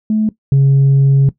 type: tone pair in turn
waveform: sine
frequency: 216.1 / 137.36 Hz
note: A3 / C#3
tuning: -31 / -15 cents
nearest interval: minor sixth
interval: 784 cents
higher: first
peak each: -10 / -4 dBFS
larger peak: second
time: 0.1-0.29 / 0.52-1.29 s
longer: second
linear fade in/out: 2 ms
effects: noise-tail reverb RT60 0.1 s tail -17 dB re dry + tanh soft clip ceiling -5 dBFS